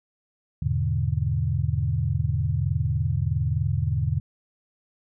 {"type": "chord", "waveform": "sine", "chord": "E dominant seventh", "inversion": "none", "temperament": "equal", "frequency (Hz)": [82.41, 103.83, 123.47, 146.83], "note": ["E2", "G#2", "B2", "D3"], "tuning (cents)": [0, 0, 0, 0], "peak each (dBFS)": -27, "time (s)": [0.62, 4.2], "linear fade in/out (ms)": 5, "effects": []}